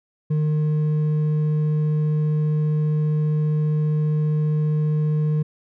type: tone with hard clipping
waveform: sine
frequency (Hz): 152.5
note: D#3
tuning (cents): -34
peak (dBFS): -19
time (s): 0.3-5.43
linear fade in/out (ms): 10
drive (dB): 4
effects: none